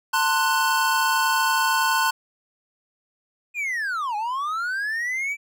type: chord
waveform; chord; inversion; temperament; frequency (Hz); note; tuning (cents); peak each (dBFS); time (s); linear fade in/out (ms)
square; F# diminished; first; equal with one note detuned; 893.8 / 1046.5 / 1480; A5 / C6 / F#6; +27 / 0 / 0; -24; 0.13-2.11; 10
type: linear two-way sweep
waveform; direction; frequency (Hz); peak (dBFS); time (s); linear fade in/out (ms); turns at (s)
triangle; down then up; 2489 to 814 to 2334; -22; 3.54-5.37; 50; 4.16
effects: none